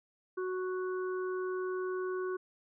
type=harmonic tone; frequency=370 Hz; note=F#4; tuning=in tune; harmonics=1 / 3 / 4; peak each=-33 / -43 / -45 dBFS; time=0.37-2.37 s; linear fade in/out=10 ms; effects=none